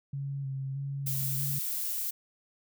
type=tone with vibrato; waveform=sine; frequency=136.9 Hz; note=C#3; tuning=21 cents flat; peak=-32 dBFS; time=0.13-1.59 s; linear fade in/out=5 ms; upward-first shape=square; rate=1.6 Hz; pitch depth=26 cents each way
type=noise; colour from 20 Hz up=violet; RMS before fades=-33 dBFS; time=1.06-2.11 s; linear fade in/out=10 ms
effects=none